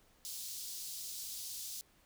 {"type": "high-pass noise", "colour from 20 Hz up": "pink", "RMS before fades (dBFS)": -44, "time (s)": [0.25, 1.81], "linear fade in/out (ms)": 0, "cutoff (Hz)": 4200, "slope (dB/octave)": 24, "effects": ["pink hiss -68 dBFS RMS until 2.05 s"]}